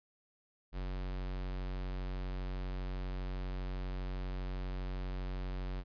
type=tone; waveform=square; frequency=46.25 Hz; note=F#1; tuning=in tune; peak=-37 dBFS; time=0.72-5.84 s; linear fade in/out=50 ms; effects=resampled to 11025 Hz